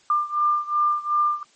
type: beating tone pair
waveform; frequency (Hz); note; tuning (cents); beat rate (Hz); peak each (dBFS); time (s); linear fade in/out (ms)
sine; 1194 / 1196.7; D6 / D6; +28 / +32; 2.7; -21 / -23; 0.1-1.43; 2
effects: white hiss -57 dBFS RMS until 1.55 s + MP3 32 kbps